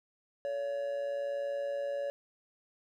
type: tone with amplitude modulation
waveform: triangle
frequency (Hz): 565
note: C#5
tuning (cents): +33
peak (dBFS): -28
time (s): 0.45-2.1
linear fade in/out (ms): 0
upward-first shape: sine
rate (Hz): 121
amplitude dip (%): 50
effects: none